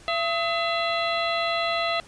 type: harmonic tone with a mistuned harmonic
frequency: 675 Hz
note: E5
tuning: 41 cents sharp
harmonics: 1 / 2 / 3 / 4 / 5 / 6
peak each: -26 / -29 / -31 / -32 / -33 / -34 dBFS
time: 0.08-2 s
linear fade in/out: 0 ms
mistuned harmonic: 2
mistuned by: -98 cents
effects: pink hiss -50 dBFS RMS until 2.07 s + resampled to 22050 Hz